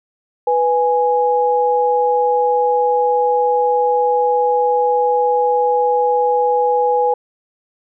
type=tone pair together; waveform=sine; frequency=493.9 / 830.6 Hz; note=B4 / G#5; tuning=0 / 0 cents; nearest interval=major sixth; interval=900 cents; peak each=-15 dBFS; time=0.47-7.14 s; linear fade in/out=5 ms; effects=none